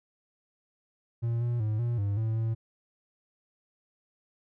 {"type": "tone with pitch steps", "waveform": "triangle", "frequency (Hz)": [116.8, 119.7, 107.7, 119.1, 100.8, 111.3, 112.6], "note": ["A#2", "A#2", "A2", "A#2", "G2", "A2", "A2"], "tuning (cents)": [4, 46, -37, 38, 49, 20, 40], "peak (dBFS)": -24, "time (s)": [1.22, 2.55], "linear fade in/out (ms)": 20, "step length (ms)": 190, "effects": []}